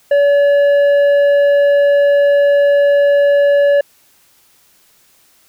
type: tone with tanh clipping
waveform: sine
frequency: 570 Hz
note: C#5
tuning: 48 cents sharp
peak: -9 dBFS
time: 0.11-3.81 s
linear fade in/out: 5 ms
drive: 7 dB
effects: white hiss -52 dBFS RMS until 5.48 s